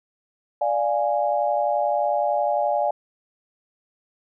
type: chord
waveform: sine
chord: D diminished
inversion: none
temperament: equal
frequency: 587.3 / 698.5 / 830.6 Hz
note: D5 / F5 / Ab5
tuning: 0 / 0 / 0 cents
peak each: -23 / -24 / -24 dBFS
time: 0.61-2.91 s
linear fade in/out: 5 ms
effects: none